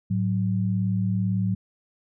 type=tone pair together; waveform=sine; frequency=108 / 185.97 Hz; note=A2 / F#3; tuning=-32 / +9 cents; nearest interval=major sixth; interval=941 cents; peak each=-24 dBFS; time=0.1-1.55 s; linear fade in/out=10 ms; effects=none